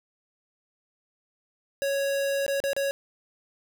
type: tone with dropouts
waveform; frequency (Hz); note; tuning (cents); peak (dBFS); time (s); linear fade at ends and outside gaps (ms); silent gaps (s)
square; 554.4; C#5; 0; -25; 1.82-2.91; 0; 2.464-2.48 / 2.602-2.639 / 2.732-2.765
effects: 9-bit